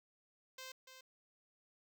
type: tone with echo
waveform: 5% pulse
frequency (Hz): 520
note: C5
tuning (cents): -11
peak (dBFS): -36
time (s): 0.58-0.72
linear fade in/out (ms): 5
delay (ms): 290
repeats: 1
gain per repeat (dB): -8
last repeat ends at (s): 1.01
effects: none